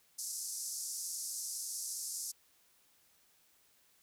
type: band-pass noise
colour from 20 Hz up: pink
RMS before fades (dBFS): -41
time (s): 0.18-2.32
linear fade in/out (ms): 10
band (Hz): 5200 to 12000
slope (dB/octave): 48
effects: white hiss -69 dBFS RMS until 4.02 s